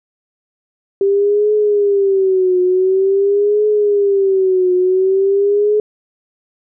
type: tone with vibrato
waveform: sine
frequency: 392 Hz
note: G4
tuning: in tune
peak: -10 dBFS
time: 1.01-5.8 s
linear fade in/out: 2 ms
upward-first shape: triangle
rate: 0.47 Hz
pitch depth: 140 cents each way
effects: none